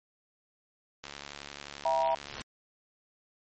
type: click train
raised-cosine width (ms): 0.2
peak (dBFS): -23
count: 98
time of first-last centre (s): 1.04-2.397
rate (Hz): 71.5
type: chord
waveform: sine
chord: E diminished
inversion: none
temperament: just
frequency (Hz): 659.3 / 791.1 / 949.3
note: E5 / G5 / Bb5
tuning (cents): 0 / +16 / +31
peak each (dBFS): -28 / -32 / -28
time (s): 1.85-2.15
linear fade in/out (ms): 5
type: noise with exponential growth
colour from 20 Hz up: pink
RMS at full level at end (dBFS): -38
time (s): 2.13-2.42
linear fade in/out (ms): 2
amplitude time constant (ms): 63
effects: MP3 32 kbps